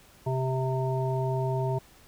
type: harmonic tone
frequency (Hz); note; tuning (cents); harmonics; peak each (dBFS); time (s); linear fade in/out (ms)
130.81; C3; 0; 1 / 3 / 5 / 7; -27 / -32 / -34 / -35; 0.26-1.79; 10
effects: pink hiss -56 dBFS RMS until 2.07 s